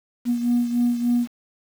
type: beating tone pair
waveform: sine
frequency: 240 / 243.4 Hz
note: B3 / B3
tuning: -49 / -25 cents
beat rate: 3.4 Hz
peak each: -18 / -24 dBFS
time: 0.25-1.28 s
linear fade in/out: 50 ms
effects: tanh soft clip ceiling -13 dBFS + 7-bit